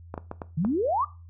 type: clicks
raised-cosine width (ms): 1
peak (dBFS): -19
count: 5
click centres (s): 0.141 / 0.178 / 0.314 / 0.418 / 0.649
type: exponential sweep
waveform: sine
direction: up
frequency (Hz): 145.4 to 1244.5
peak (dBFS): -22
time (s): 0.57-1.05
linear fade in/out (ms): 10
effects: noise-tail reverb RT60 0.3 s tail -17 dB re dry + added 85 Hz sine -44 dBFS peak until 1.29 s